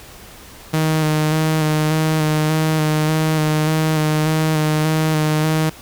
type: tone with vibrato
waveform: sawtooth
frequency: 155.56 Hz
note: D#3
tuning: in tune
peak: -11 dBFS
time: 0.73-5.7 s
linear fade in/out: 10 ms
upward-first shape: square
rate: 1.7 Hz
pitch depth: 19 cents each way
effects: pink hiss -40 dBFS RMS until 5.81 s